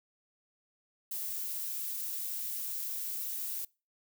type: noise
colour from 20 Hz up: violet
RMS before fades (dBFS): -37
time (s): 1.11-3.65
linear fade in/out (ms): 5
effects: noise-tail reverb RT60 0.3 s tail -24 dB re dry